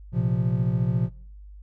triangle chord, Bb suspended second, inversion none, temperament equal, 116.54 / 130.81 / 174.61 Hz, Bb2 / C3 / F3, 0 / 0 / 0 cents, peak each -23 / -23 / -24 dBFS, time 0.12-1.1 s, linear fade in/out 50 ms, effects noise-tail reverb RT60 0.6 s tail -23 dB re dry + added 50 Hz sine -41 dBFS peak until 1.62 s

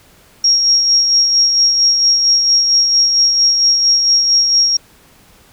sine tone with tremolo, 5588 Hz, F8, in tune, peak -7 dBFS, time 0.44-4.77 s, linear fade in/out 5 ms, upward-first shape sine, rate 4.4 Hz, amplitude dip 40%, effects pink hiss -47 dBFS RMS until 5.52 s

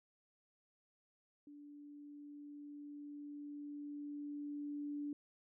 sine tone with level ramp, 291 Hz, D4, 16 cents flat, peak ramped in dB -53 to -39 dBFS, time 1.47-5.13 s, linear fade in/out 2 ms, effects none

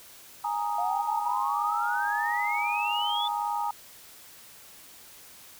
sine chord, Ab suspended second, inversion none, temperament equal, 830.6 / 932.3 / 1244.5 Hz, Ab5 / Bb5 / Eb6, 0 / 0 / 0 cents, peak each -30 / -30 / -35 dBFS, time 0.44-3.71 s, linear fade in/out 5 ms
sine exponential sweep, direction up, 698.5 to 3520 Hz, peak -29 dBFS, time 0.78-3.28 s, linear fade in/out 5 ms
effects white hiss -50 dBFS RMS until 5.59 s

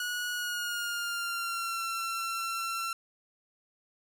sawtooth tone with pitch glide, 1458 to 1352.5 Hz, F#6 to E6, -26 to +44 cents, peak -28 dBFS, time 0-2.93 s, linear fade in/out 2 ms, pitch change -130 cents, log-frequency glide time 0.33-1.83 s, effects none

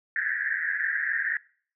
pink band-pass noise, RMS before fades -28 dBFS, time 0.16-1.37 s, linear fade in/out 2 ms, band 1600 to 1900 Hz, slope 96 dB/octave, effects noise-tail reverb RT60 0.5 s tail -23 dB re dry

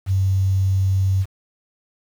sine tone with quantisation, 95.7 Hz, G2, 41 cents flat, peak -15 dBFS, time 0.06-1.26 s, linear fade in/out 50 ms, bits 7, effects none

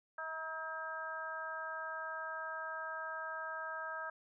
harmonic tone with a mistuned harmonic, 320 Hz, D#4, 49 cents sharp, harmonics 2 / 3 / 4 / 5, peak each -47 / -47 / -44 / -43 dBFS, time 0.18-4.1 s, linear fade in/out 5 ms, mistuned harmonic 3, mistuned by -21 cents, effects none

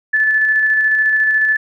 sine tone with tremolo, 1740 Hz, A6, 20 cents flat, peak -10 dBFS, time 0.13-1.57 s, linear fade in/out 10 ms, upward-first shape square, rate 14 Hz, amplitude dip 25%, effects none

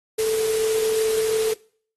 sine tone in noise, 440 Hz, A4, in tune, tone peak -19 dBFS, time 0.18-1.54 s, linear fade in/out 10 ms, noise white, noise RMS -30 dBFS, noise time 0.18-1.54 s, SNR +8 dB, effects noise-tail reverb RT60 0.5 s tail -22 dB re dry + AAC 32 kbps

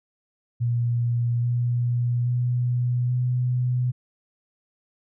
sine tone with pitch steps, 119.2 / 121 / 122.83 / 124.69 Hz, A#2 / B2 / B2 / B2, +39 / -35 / -9 / +17 cents, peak -20 dBFS, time 0.6-3.92 s, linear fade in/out 20 ms, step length 830 ms, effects none

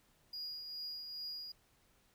triangle tone with tremolo, 4873 Hz, D#8, 37 cents flat, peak -39 dBFS, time 0.33-1.52 s, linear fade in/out 5 ms, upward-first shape triangle, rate 2.4 Hz, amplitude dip 45%, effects pink hiss -71 dBFS RMS until 2.14 s

